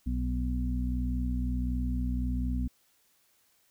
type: harmonic tone with a mistuned harmonic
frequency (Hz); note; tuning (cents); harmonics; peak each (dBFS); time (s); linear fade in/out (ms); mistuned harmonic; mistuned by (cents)
61.5; B1; -7; 1 / 2 / 3 / 4; -29 / -39 / -39 / -34; 0.06-2.68; 10; 4; +17
effects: white hiss -68 dBFS RMS until 3.7 s